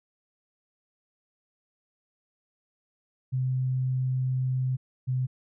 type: tone pair in turn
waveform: sine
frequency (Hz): 129.1 / 128.28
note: C3 / C3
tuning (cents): -23 / -34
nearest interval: unison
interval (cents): 11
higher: first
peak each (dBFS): -24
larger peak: neither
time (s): 3.32-4.77 / 5.07-5.27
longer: first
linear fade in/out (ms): 20
effects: none